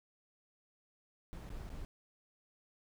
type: noise with dropouts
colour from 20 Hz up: brown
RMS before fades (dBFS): -45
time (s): 1.33-1.85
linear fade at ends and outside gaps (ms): 0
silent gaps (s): 1.492-1.502 / 1.692-1.701
effects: none